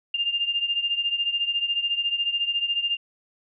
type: beating tone pair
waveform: sine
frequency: 2800 / 2814 Hz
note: F7 / F7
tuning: +4 / +12 cents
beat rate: 14 Hz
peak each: -24 / -28 dBFS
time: 0.14-2.97 s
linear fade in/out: 5 ms
effects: none